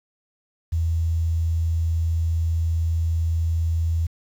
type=tone with quantisation; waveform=sine; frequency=82.41 Hz; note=E2; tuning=in tune; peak=-19 dBFS; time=0.72-4.07 s; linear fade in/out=10 ms; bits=8; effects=none